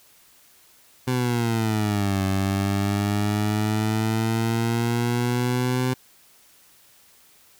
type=exponential two-way sweep; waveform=20% pulse; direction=down then up; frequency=128.2 to 95.7 to 128.2 Hz; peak=-16 dBFS; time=1.07-5.94 s; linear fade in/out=10 ms; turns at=2.24 s; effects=white hiss -55 dBFS RMS until 7.59 s